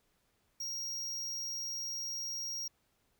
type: tone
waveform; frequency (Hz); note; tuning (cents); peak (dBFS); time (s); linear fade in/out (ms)
square; 5620; F8; +10; -37; 0.6-2.68; 5
effects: pink hiss -75 dBFS RMS until 3.19 s